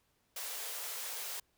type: high-pass noise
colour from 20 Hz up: white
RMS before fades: -41 dBFS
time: 0.36-1.4 s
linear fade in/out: 5 ms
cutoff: 400 Hz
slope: 96 dB/octave
effects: pink hiss -75 dBFS RMS until 1.57 s